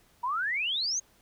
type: exponential sweep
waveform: sine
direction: up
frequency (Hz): 932.3 to 6640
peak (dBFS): -27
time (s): 0.23-1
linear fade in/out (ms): 10
effects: pink hiss -63 dBFS RMS until 1.21 s